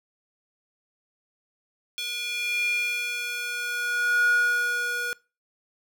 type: tone with high-pass filter sweep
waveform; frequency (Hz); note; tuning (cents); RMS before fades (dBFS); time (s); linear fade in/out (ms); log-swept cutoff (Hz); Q
square; 482.1; B4; -42; -26; 1.98-5.13; 0; 3000 to 1100; 7.5
effects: noise-tail reverb RT60 0.3 s tail -23 dB re dry